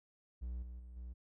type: tone with level steps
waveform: triangle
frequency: 60.9 Hz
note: B1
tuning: 24 cents flat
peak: -37 / -43 / -47 / -42 dBFS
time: 0.41-1.14 s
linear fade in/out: 20 ms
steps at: 0.62 / 0.79 / 0.96 s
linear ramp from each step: 10 ms
effects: none